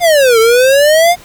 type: exponential two-way sweep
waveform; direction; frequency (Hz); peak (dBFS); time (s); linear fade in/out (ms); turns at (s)
square; down then up; 720 to 440 to 720; -6; 0-1.16; 50; 0.39
effects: pink hiss -38 dBFS RMS until 1.24 s